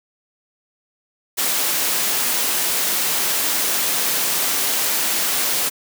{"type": "noise", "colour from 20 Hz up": "white", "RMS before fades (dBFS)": -20, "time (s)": [1.37, 5.7], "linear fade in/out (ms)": 20, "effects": ["high-pass 200 Hz 12 dB/octave"]}